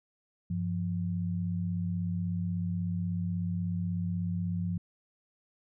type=tone pair together; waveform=sine; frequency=97.5 / 173.86 Hz; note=G2 / F3; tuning=-9 / -7 cents; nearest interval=minor seventh; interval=1002 cents; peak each=-33 / -31 dBFS; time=0.5-4.78 s; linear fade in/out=5 ms; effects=none